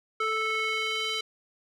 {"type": "tone with band-pass filter sweep", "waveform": "square", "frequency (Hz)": 438.9, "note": "A4", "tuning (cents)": -4, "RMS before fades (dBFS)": -29, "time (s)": [0.2, 1.21], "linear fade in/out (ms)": 5, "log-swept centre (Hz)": [1600, 3400], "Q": 2.2, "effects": []}